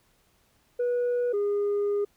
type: tone pair in turn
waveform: sine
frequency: 487.2 / 408.4 Hz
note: B4 / G#4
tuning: -24 / -29 cents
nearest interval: minor third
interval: 305 cents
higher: first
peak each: -21 dBFS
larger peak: neither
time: 0.79-1.33 / 1.33-2.05 s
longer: second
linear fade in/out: 10 ms
effects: tanh soft clip ceiling -22 dBFS + pink hiss -66 dBFS RMS until 2.16 s